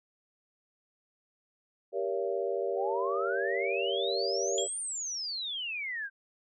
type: chord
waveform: sine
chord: G diminished seventh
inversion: none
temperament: just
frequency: 392 / 470.4 / 564.5 / 677.4 Hz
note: G4 / Bb4 / Db5 / Fb5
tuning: 0 / +16 / +31 / +47 cents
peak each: -33 / -34 / -34 / -38 dBFS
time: 1.92-4.68 s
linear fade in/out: 50 ms
type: exponential two-way sweep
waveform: sine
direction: up then down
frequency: 723 to 9220 to 1547 Hz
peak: -33 dBFS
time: 2.75-6.1 s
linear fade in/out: 50 ms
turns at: 4.79 s
type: tone with exponential decay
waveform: sine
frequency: 3292 Hz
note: G#7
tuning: 16 cents flat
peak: -28 dBFS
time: 4.58-4.78 s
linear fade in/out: 1 ms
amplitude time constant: 43 ms
effects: none